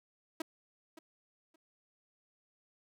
sawtooth tone with echo, 321.4 Hz, E4, 44 cents flat, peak -30 dBFS, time 0.4-0.42 s, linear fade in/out 5 ms, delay 570 ms, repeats 2, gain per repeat -15 dB, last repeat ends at 1.56 s, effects none

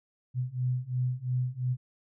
sine beating tone pair, 124.6 / 127.5 Hz, B2 / C3, +16 / -44 cents, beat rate 2.9 Hz, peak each -31 / -30 dBFS, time 0.34-1.77 s, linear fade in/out 50 ms, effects none

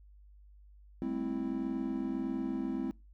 triangle chord, A minor seventh, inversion third, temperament equal with one note detuned, 199.77 / 220 / 261.6 / 329.6 Hz, G3 / A3 / C4 / E4, +33 / 0 / 0 / 0 cents, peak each -39 / -39 / -33 / -36 dBFS, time 1.02-2.91 s, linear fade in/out 0 ms, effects noise-tail reverb RT60 0.3 s tail -26 dB re dry + added 50 Hz sine -54 dBFS peak until 3.13 s

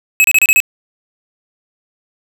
square tone bursts, 2567 Hz, E7, 47 cents flat, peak -7 dBFS, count 6, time 0.2-0.602 s, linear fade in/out 0 ms, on 42 ms, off 30 ms, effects none

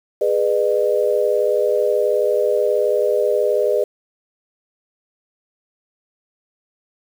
sine chord, G# minor, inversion none, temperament equal with one note detuned, 415.3 / 493.9 / 606.3 Hz, G#4 / B4 / D#5, 0 / 0 / -45 cents, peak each -19 dBFS, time 0.21-3.84 s, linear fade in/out 5 ms, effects 7-bit

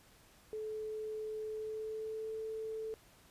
sine tone with pitch glide, 432.4 to 440.2 Hz, A4 to A4, -30 to +1 cents, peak -38 dBFS, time 0.53-2.94 s, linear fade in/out 0 ms, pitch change +31 cents, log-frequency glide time 1.48-2.33 s, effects pink hiss -63 dBFS RMS until 3.3 s + resampled to 32000 Hz

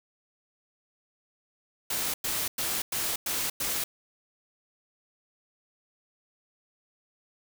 white noise bursts, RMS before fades -30 dBFS, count 6, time 1.9-3.84 s, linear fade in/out 5 ms, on 240 ms, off 100 ms, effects none

